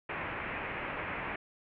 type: low-pass noise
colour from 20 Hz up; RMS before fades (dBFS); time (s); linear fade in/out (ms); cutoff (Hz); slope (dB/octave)
white; -38; 0.09-1.36; 5; 2500; 48
effects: none